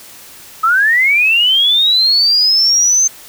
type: linear sweep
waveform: sine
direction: up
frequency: 1259 to 6300 Hz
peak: -8 dBFS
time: 0.63-3.08 s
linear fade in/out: 10 ms
effects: white hiss -37 dBFS RMS until 3.28 s